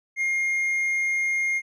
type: tone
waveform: triangle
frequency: 2129 Hz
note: C7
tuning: 30 cents sharp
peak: -20 dBFS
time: 0.16-1.62 s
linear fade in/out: 50 ms
effects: resampled to 24000 Hz